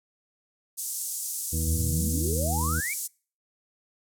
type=band-pass noise; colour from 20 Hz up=pink; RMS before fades=-33 dBFS; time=0.77-3.08 s; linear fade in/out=20 ms; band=6900 to 13000 Hz; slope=24 dB/octave
type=harmonic tone; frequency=80.5 Hz; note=E2; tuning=41 cents flat; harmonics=1 / 2 / 3 / 4 / 6; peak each=-27 / -33 / -37 / -39 / -43 dBFS; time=1.52-2.81 s; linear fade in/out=20 ms
type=exponential sweep; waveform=sine; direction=up; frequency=66.6 to 2384 Hz; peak=-30 dBFS; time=1.65-2.94 s; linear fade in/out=10 ms
effects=noise-tail reverb RT60 0.4 s tail -25 dB re dry